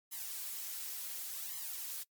blue noise with flanger, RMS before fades -42 dBFS, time 0.11-2.04 s, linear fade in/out 20 ms, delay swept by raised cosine 0.97 to 5.87 ms, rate 0.69 Hz, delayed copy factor +0.85, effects noise-tail reverb RT60 0.1 s tail -22 dB re dry + MP3 96 kbps

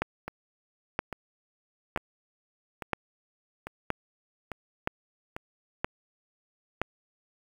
two click trains, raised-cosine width 0.5 ms, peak -20 / -11 dBFS, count 7 / 8, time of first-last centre 0.28-5.365 / 0.02-6.816 s, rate 1.18 / 1.03 Hz, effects 7-bit

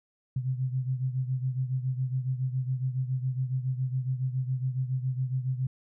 sine beating tone pair, 127.8 / 135 Hz, C3 / C#3, -40 / -45 cents, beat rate 7.2 Hz, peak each -28 / -33 dBFS, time 0.36-5.67 s, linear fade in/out 5 ms, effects none

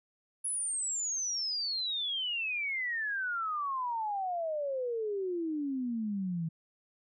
sine exponential sweep, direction down, 10520 to 158.8 Hz, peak -31 dBFS, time 0.44-6.49 s, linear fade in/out 10 ms, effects none

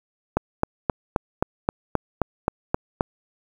click train, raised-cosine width 1 ms, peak -5 dBFS, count 11, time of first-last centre 0.37-3.009 s, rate 3.79 Hz, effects 7-bit

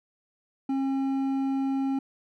triangle tone with hard clipping, 270 Hz, C#4, 45 cents flat, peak -26 dBFS, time 0.69-1.99 s, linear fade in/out 5 ms, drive 10 dB, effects none

